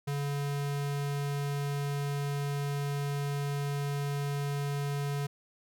square tone, 142.4 Hz, C#3, 47 cents sharp, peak -31 dBFS, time 0.07-5.27 s, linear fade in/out 10 ms, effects none

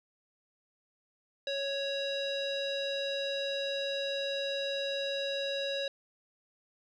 square tone with low-pass filter, 554.4 Hz, C#5, in tune, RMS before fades -34 dBFS, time 1.47-5.88 s, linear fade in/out 2 ms, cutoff 4100 Hz, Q 5.4, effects none

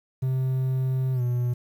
triangle tone with pitch glide, 130.6 to 122.56 Hz, C3 to B2, -3 to -13 cents, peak -20 dBFS, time 0.22-1.54 s, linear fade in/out 10 ms, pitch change -110 cents, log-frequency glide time 1.13-1.22 s, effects 9-bit

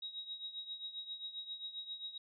sine tone with tremolo, 3805 Hz, A#7, 35 cents sharp, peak -39 dBFS, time 0.02-2.18 s, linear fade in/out 5 ms, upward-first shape triangle, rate 7.5 Hz, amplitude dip 80%, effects none

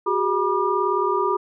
sine tone cluster, 369.6 / 408 / 967 / 1199 Hz, F#4 / G#4 / B5 / D6, -2 / -31 / -37 / +36 cents, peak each -24 dBFS, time 0.06-1.37 s, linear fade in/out 10 ms, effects none

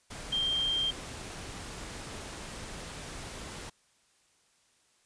sine tone in noise, 3178 Hz, G7, 23 cents sharp, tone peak -27 dBFS, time 0.32-0.91 s, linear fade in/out 10 ms, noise pink, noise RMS -42 dBFS, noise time 0.1-3.7 s, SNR +12 dB, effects white hiss -68 dBFS RMS until 5.05 s + resampled to 22050 Hz

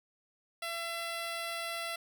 10% pulse tone, 674 Hz, E5, 38 cents sharp, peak -27 dBFS, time 0.62-1.96 s, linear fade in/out 5 ms, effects none

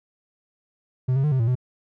triangle tone with pitch steps, 128.2 / 135.2 / 150.6 / 131 / 114 / 126 Hz, C3 / C#3 / D3 / C3 / A#2 / B2, -35 / -43 / +44 / +2 / -38 / +35 cents, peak -16 dBFS, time 1.08-1.554 s, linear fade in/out 10 ms, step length 79 ms, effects none

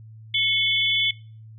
sine tone cluster, 2190 / 3069 / 3441 Hz, C#7 / G7 / A7, -22 / -37 / -39 cents, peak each -24 / -26 / -22 dBFS, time 0.34-1.11 s, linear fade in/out 5 ms, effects noise-tail reverb RT60 0.4 s tail -20 dB re dry + added 110 Hz sine -41 dBFS peak until 1.58 s

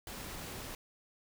pink noise, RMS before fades -44 dBFS, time 0.07-0.75 s, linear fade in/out 2 ms, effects none

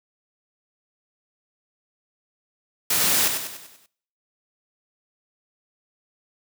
white noise with echo, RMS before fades -21 dBFS, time 2.9-3.28 s, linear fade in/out 5 ms, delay 97 ms, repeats 6, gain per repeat -6 dB, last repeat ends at 3.862 s, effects noise-tail reverb RT60 0.6 s tail -22 dB re dry + high-pass 100 Hz 12 dB/octave

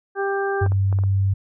harmonic tone, 394.9 Hz, G4, 13 cents sharp, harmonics 1 / 2 / 3 / 4, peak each -22 / -27 / -32 / -28 dBFS, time 0.15-0.68 s, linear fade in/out 50 ms
sine tone, 97.4 Hz, G2, 11 cents flat, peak -16 dBFS, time 0.61-1.34 s, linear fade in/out 10 ms
clicks, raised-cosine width 1 ms, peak -16 / -20 / -19 / -22 / -24 dBFS, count 5, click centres 0.663 / 0.72 / 0.927 / 0.988 / 1.037 s
effects none

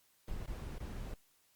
brown noise with dropouts, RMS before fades -42 dBFS, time 0.28-1.14 s, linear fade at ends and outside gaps 2 ms, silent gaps 0.461-0.477 / 0.783-0.803 s, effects white hiss -71 dBFS RMS until 1.55 s + Opus 48 kbps

